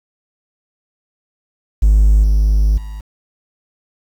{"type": "tone with level steps", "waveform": "triangle", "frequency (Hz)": 51.91, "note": "G#1", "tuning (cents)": 0, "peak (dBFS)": [-4, -7, -23], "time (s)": [1.82, 3.01], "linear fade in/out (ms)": 10, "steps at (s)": [2.23, 2.77], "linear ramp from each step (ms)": 10, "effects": ["tanh soft clip ceiling -1 dBFS", "7-bit"]}